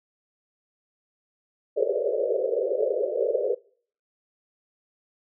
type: band-pass noise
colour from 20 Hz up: pink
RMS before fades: -25 dBFS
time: 1.76-3.55 s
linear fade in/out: 20 ms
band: 390 to 600 Hz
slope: 96 dB/octave
effects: noise-tail reverb RT60 0.5 s tail -23 dB re dry